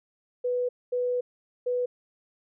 sine tone bursts at uneven times, 493.9 Hz, B4, in tune, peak -24 dBFS, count 3, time 0.44-0.69 / 0.92-1.21 / 1.66-1.86 s, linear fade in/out 10 ms, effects none

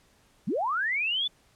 sine linear sweep, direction up, 144.2 to 3539 Hz, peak -25 dBFS, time 0.47-1.28 s, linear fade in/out 10 ms, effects pink hiss -63 dBFS RMS until 1.55 s + low-pass 11000 Hz 12 dB/octave

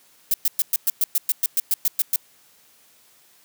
violet noise bursts, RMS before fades -19 dBFS, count 14, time 0.31-2.16 s, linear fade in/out 2 ms, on 30 ms, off 110 ms, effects white hiss -56 dBFS RMS until 3.44 s + high-pass 100 Hz 12 dB/octave

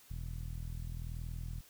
sawtooth tone with low-pass filter, 40.86 Hz, E1, 14 cents flat, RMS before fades -41 dBFS, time 0.1-1.61 s, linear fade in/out 10 ms, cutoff 130 Hz, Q 2.1, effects white hiss -61 dBFS RMS until 1.69 s

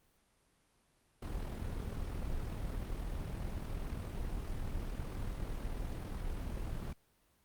brown noise with amplitude modulation, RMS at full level -37 dBFS, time 1.22-6.93 s, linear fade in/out 5 ms, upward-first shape sine, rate 40 Hz, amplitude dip 40%, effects pink hiss -72 dBFS RMS until 7.44 s + Opus 32 kbps

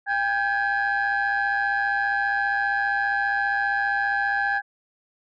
sine tone cluster, 801 / 1574 / 1689 Hz, G5 / G6 / G#6, +37 / +7 / +29 cents, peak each -24 dBFS, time 0.06-4.62 s, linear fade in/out 50 ms, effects tanh soft clip ceiling -16 dBFS

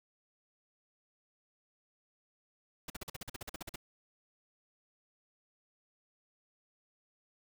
pink noise bursts, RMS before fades -42 dBFS, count 14, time 2.88-3.759 s, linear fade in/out 5 ms, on 21 ms, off 45 ms, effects none

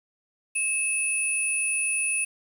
sine tone pair together, 2600 / 9748 Hz, E7 / D#9, -24 / -37 cents, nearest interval octave + major seventh, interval 2287 cents, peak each -26 dBFS, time 0.55-2.25 s, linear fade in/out 10 ms, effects 8-bit

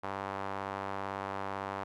sawtooth tone with band-pass filter, 97.9 Hz, G2, 2 cents flat, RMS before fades -38 dBFS, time 0.03-1.84 s, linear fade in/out 10 ms, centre 980 Hz, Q 1.6, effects none

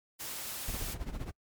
white noise, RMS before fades -40 dBFS, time 0.19-0.95 s, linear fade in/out 20 ms
brown noise with tremolo, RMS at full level -35 dBFS, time 0.67-1.32 s, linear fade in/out 20 ms, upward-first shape sine, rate 15 Hz, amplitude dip 75%
effects noise-tail reverb RT60 0.1 s tail -26 dB re dry + MP3 96 kbps

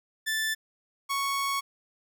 sawtooth tone pair in turn, 1760 / 1108.7 Hz, A6 / C#6, 0 / 0 cents, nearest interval minor sixth, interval 800 cents, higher first, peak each -23 dBFS, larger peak neither, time 0.26-0.55 / 1.09-1.61 s, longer second, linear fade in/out 20 ms, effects none

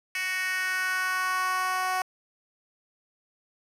10% pulse tone with high-pass filter sweep, 371.2 Hz, F#4, 6 cents sharp, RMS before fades -28 dBFS, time 0.15-2.02 s, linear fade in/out 2 ms, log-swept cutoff 2200 to 800 Hz, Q 2.8, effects resampled to 32000 Hz + 8-bit

